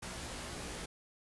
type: noise with comb filter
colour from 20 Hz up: pink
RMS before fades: -43 dBFS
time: 0.02-0.86 s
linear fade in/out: 10 ms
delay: 17 ms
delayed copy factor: +0.75
effects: resampled to 24000 Hz